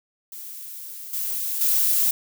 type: noise with level steps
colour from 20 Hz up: violet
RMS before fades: -37 / -27 / -20 dBFS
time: 0.32-2.11 s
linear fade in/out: 2 ms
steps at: 1.13 / 1.61 s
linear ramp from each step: 5 ms
effects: none

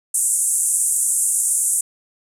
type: band-pass noise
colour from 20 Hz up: white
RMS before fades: -19 dBFS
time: 0.14-1.81 s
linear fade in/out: 5 ms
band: 7800 to 10000 Hz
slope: 48 dB/octave
effects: none

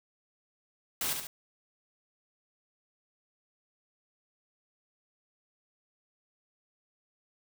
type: noise with echo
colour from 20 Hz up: white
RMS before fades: -32 dBFS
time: 1.01-1.13 s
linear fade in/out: 2 ms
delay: 70 ms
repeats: 2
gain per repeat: -5 dB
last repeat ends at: 1.27 s
effects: none

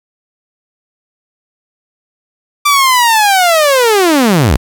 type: linear sweep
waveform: sawtooth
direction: down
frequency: 1181 to 47.34 Hz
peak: -3 dBFS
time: 2.65-4.57 s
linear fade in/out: 10 ms
effects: 7-bit

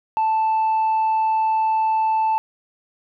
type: tone with tanh clipping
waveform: sine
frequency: 880 Hz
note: A5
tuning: in tune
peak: -17 dBFS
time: 0.17-2.38 s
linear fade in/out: 0 ms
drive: 1 dB
effects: none

